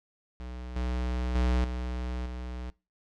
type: tone with level steps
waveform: square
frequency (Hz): 61.74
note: B1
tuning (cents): 0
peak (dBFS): -38 / -29 / -24 / -32 / -36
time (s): 0.4-2.7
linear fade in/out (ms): 0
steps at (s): 0.76 / 1.35 / 1.64 / 2.26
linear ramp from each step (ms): 2
effects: noise-tail reverb RT60 0.3 s tail -23 dB re dry + low-pass 5000 Hz 12 dB/octave